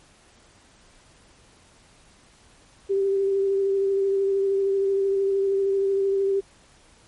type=tone with vibrato; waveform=sine; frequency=392 Hz; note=G4; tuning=in tune; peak=-19 dBFS; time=2.89-6.41 s; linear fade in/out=20 ms; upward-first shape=sine; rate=13 Hz; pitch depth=18 cents each way; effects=pink hiss -55 dBFS RMS until 7.07 s + MP3 48 kbps